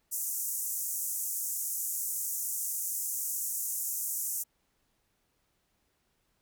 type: band-pass noise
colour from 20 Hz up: white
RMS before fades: -34 dBFS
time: 0.11-4.44 s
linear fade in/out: 20 ms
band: 6300 to 16000 Hz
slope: 48 dB/octave
effects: pink hiss -75 dBFS RMS until 6.41 s